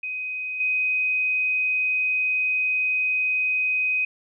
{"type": "tone with level steps", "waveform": "sine", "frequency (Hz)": 2511, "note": "D#7", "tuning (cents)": 15, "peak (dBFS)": [-27, -20], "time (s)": [0.03, 4.05], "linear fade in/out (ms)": 5, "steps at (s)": 0.6, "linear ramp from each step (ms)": 5, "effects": []}